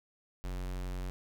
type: tone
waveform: square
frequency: 45.68 Hz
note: F#1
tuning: 21 cents flat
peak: -36 dBFS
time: 0.44-1.1 s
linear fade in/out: 0 ms
effects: none